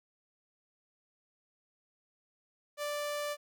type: tone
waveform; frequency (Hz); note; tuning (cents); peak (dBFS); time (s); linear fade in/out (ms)
sawtooth; 587.3; D5; 0; -30; 2.77-3.37; 50
effects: 12-bit